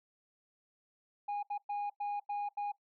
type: tone bursts at uneven times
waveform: sine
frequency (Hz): 820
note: G#5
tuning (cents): -22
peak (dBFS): -31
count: 6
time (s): 1.28-1.43 / 1.5-1.58 / 1.69-1.9 / 2-2.2 / 2.29-2.49 / 2.57-2.72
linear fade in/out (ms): 10
effects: noise-tail reverb RT60 0.1 s tail -17 dB re dry + tanh soft clip ceiling -33 dBFS